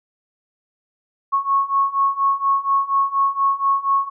sine beating tone pair, 1098 / 1102.2 Hz, C#6 / C#6, -17 / -10 cents, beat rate 4.2 Hz, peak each -20 / -18 dBFS, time 1.32-4.1 s, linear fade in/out 20 ms, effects none

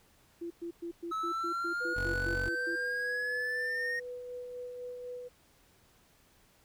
sine tone bursts, 340.6 Hz, F4, 43 cents flat, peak -36 dBFS, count 12, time 0.41-2.76 s, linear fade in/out 10 ms, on 95 ms, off 110 ms
triangle exponential sweep, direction up, 1290 to 1864.7 Hz, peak -30 dBFS, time 1.11-4 s, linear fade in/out 10 ms
sine tone with tremolo, 493.9 Hz, B4, in tune, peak -38 dBFS, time 1.8-5.29 s, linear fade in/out 20 ms, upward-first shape sine, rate 4 Hz, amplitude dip 30%
25% pulse tone, 46.25 Hz, F#1, in tune, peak -31 dBFS, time 1.96-2.49 s, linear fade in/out 10 ms
effects pink hiss -65 dBFS RMS until 6.64 s

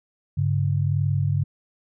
sine tone pair together, 100.33 / 142.1 Hz, G2 / C#3, +41 / +43 cents, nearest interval tritone, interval 602 cents, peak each -22 dBFS, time 0.37-1.44 s, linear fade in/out 10 ms, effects none

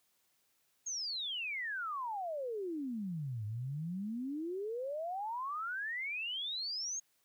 sine exponential two-way sweep, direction down then up, 6645 to 102.4 to 6645 Hz, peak -36 dBFS, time 0.86-7 s, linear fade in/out 10 ms, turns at 3.45 s, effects white hiss -75 dBFS RMS until 7.24 s + high-pass 60 Hz 12 dB/octave

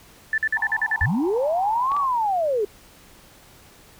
sine tone bursts, 1760 Hz, A6, in tune, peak -18 dBFS, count 8, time 0.33-1.058 s, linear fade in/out 2 ms, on 49 ms, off 48 ms
white band-pass noise, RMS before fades -35 dBFS, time 0.56-2.06 s, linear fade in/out 5 ms, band 790 to 970 Hz, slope 96 dB/octave
sine linear two-way sweep, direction up then down, 60 to 1170 to 392.3 Hz, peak -19 dBFS, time 1.01-2.65 s, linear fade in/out 5 ms, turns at 1.97 s
clicks, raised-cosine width 0.3 ms, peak -21 dBFS, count 2, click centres 1.918 / 1.966 s
effects pink hiss -50 dBFS RMS until 3.99 s

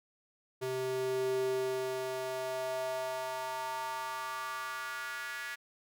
square tone with high-pass filter sweep, 129.7 Hz, C3, 15 cents flat, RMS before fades -36 dBFS, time 0.61-5.56 s, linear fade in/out 20 ms, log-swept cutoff 290 to 1700 Hz, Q 3.7, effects none

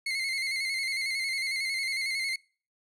30% pulse tone with vibrato, 2136 Hz, C7, 35 cents sharp, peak -26 dBFS, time 0.06-2.36 s, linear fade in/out 5 ms, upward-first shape square, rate 11 Hz, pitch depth 44 cents each way, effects noise-tail reverb RT60 0.4 s tail -25 dB re dry + low-pass 10000 Hz 12 dB/octave

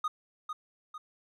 triangle tone with echo, 1239 Hz, D#6, 8 cents flat, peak -26 dBFS, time 0.04-0.08 s, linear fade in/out 5 ms, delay 450 ms, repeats 2, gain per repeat -6 dB, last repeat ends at 0.98 s, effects none

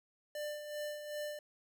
square tone with tremolo, 595 Hz, D5, 22 cents sharp, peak -38 dBFS, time 0.35-1.39 s, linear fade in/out 2 ms, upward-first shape sine, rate 2.6 Hz, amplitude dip 55%, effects none

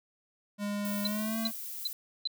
square tone with pitch glide, 204.7 to 224.5 Hz, G#3 to A3, -25 to +35 cents, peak -32 dBFS, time 0.58-1.52 s, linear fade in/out 50 ms, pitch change +160 cents, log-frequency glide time 1.04-1.38 s
violet noise, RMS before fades -40 dBFS, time 0.85-1.93 s, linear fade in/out 0 ms
sine tone bursts, 4046 Hz, B7, 41 cents sharp, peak -28 dBFS, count 4, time 1.05-2.274 s, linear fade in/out 2 ms, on 21 ms, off 380 ms
effects none

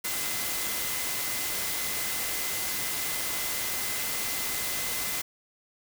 sine tone in noise, 2044 Hz, C7, 41 cents flat, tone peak -40 dBFS, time 0.04-5.22 s, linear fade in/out 10 ms, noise white, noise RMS -31 dBFS, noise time 0.04-5.22 s, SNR -12 dB, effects none

